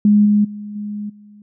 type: tone with level steps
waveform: sine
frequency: 207.7 Hz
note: G#3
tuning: in tune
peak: -8 / -10 / -27 / -23 / -40 dBFS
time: 0.05-1.42 s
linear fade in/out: 2 ms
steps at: 0.25 / 0.44 / 0.75 / 1.09 s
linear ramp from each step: 10 ms
effects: none